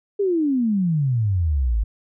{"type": "exponential sweep", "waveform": "sine", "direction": "down", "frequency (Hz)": [415.4, 50], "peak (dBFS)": -17, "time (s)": [0.19, 1.84], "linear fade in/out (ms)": 10, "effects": []}